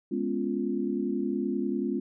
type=chord; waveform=sine; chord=C# dominant seventh; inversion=second; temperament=equal; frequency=207.7 / 246.9 / 277.2 / 349.2 Hz; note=G#3 / B3 / C#4 / E#4; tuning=0 / 0 / 0 / 0 cents; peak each=-32 dBFS; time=0.11-2 s; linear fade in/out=10 ms; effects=none